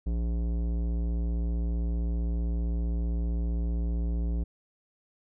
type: tone with tanh clipping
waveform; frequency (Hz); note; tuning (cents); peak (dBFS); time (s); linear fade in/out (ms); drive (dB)
sine; 57.7; A#1; -17; -28; 0.06-4.44; 10; 15
effects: none

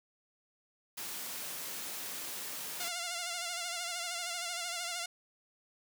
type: high-pass noise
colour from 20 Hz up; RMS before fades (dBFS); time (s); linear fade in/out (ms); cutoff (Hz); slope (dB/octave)
white; -41; 0.97-2.89; 10; 140; 12
type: tone with vibrato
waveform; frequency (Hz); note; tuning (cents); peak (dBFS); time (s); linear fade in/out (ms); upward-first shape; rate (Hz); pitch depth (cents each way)
5% pulse; 698.5; F5; 0; -24; 2.8-5.06; 5; sine; 13; 55
effects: none

